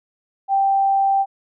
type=tone; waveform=sine; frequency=784 Hz; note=G5; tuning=in tune; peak=-14 dBFS; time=0.48-1.26 s; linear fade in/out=50 ms; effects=none